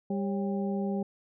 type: harmonic tone with a mistuned harmonic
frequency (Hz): 198.5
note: G3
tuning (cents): +22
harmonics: 1 / 2 / 3 / 4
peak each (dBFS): -29 / -35 / -39 / -41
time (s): 0.1-1.03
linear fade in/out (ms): 5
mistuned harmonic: 3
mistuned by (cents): -130
effects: none